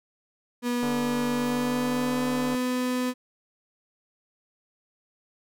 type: tone with pitch glide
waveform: 35% pulse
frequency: 242.9 to 251.2 Hz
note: B3 to B3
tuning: -29 to +30 cents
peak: -23 dBFS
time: 0.62-3.14 s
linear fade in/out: 50 ms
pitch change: +59 cents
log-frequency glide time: 1.27-2.24 s
type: click train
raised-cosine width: 1 ms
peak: -22 dBFS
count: 252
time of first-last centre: 0.83-2.549 s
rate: 146 Hz
effects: none